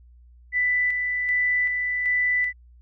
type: tone with tremolo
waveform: sine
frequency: 1986 Hz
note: B6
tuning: 9 cents sharp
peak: -19 dBFS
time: 0.52-2.53 s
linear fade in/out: 50 ms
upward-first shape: square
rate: 1.3 Hz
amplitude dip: 35%
effects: added 60 Hz sine -48 dBFS peak until 2.81 s